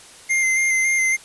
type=tone with vibrato; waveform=square; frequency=2093 Hz; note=C7; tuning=in tune; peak=-17 dBFS; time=0.29-1.17 s; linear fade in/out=20 ms; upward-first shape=square; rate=3.6 Hz; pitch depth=17 cents each way; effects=white hiss -44 dBFS RMS until 1.24 s + resampled to 24000 Hz